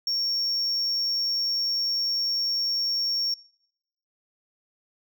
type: tone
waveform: sine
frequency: 5510 Hz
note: F8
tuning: 24 cents flat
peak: -21 dBFS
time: 0.07-3.34 s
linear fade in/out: 2 ms
effects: noise-tail reverb RT60 0.8 s tail -26 dB re dry + tanh soft clip ceiling -22 dBFS